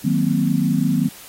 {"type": "chord", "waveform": "sine", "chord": "C half-diminished seventh", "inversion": "first", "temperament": "equal with one note detuned", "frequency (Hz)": [155.56, 185, 233.1, 258.6], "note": ["Eb3", "Gb3", "Bb3", "C4"], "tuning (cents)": [0, 0, 0, -20], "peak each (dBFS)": -21, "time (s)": [0.04, 1.09], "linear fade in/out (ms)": 10, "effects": ["white hiss -41 dBFS RMS until 1.28 s", "AAC 48 kbps"]}